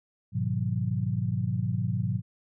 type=chord; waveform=sine; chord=G# minor seventh; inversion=none; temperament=equal with one note detuned; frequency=103.83 / 123.47 / 155.56 / 182.24 Hz; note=G#2 / B2 / D#3 / F#3; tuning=0 / 0 / 0 / -26 cents; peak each=-30 / -29 / -35 / -32 dBFS; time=0.32-2.22 s; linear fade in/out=50 ms; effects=none